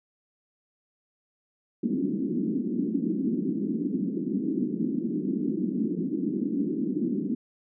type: band-pass noise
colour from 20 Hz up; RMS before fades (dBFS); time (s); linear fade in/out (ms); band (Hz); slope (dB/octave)
pink; -28; 1.83-7.35; 5; 190 to 340; 48
effects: none